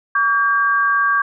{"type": "tone pair together", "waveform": "sine", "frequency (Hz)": [1140.5, 1603], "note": ["C#6", "G6"], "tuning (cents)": [49, 38], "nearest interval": "tritone", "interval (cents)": 589, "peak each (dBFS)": -16, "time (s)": [0.15, 1.22], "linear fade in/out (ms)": 5, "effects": []}